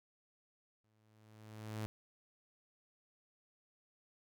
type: tone with exponential growth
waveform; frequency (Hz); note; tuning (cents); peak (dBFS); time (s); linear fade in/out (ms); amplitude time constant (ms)
sawtooth; 108.3; A2; -27; -34; 0.84-1.86; 0; 220
effects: none